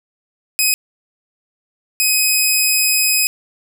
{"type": "tone bursts at uneven times", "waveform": "10% pulse", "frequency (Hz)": 2524, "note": "D#7", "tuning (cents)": 24, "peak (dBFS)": -4, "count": 2, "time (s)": [[0.59, 0.74], [2, 3.27]], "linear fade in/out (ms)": 0, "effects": []}